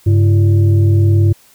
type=tone with frequency modulation; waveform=sine; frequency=100 Hz; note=G2; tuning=35 cents sharp; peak=-7 dBFS; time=0.06-1.33 s; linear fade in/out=10 ms; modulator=239 Hz; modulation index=0.51; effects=white hiss -48 dBFS RMS until 1.54 s